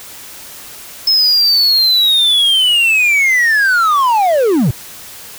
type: linear sweep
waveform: triangle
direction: down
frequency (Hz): 5220 to 102.2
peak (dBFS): -7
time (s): 1.07-4.71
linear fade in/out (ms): 5
effects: white hiss -33 dBFS RMS until 5.38 s